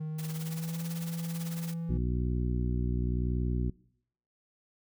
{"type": "tone with pitch glide", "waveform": "triangle", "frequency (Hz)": [155.56, 166.73], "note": ["D#3", "E3"], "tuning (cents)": [0, 20], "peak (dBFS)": -31, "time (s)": [0, 1.98], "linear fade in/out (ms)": 10, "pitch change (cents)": 120, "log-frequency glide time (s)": [0.11, 0.85]}
{"type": "noise with tremolo", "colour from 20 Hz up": "white", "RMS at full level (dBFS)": -42, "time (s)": [0.18, 1.74], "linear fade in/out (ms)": 10, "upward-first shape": "triangle", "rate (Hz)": 18, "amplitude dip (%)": 80}
{"type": "harmonic tone", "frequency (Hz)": 60.9, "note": "B1", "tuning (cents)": -24, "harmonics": [1, 2, 3, 4, 5, 6], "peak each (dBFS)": [-30, -33, -36, -38, -43, -42], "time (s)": [1.89, 3.7], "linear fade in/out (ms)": 5}
{"effects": ["noise-tail reverb RT60 0.7 s tail -23 dB re dry"]}